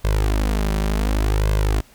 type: tone with flanger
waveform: sawtooth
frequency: 51.91 Hz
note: G#1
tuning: in tune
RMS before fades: -19 dBFS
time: 0.04-1.81 s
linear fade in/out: 10 ms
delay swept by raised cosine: 1.9 to 5.2 ms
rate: 0.68 Hz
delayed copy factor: +0.8
effects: pink hiss -51 dBFS RMS until 1.94 s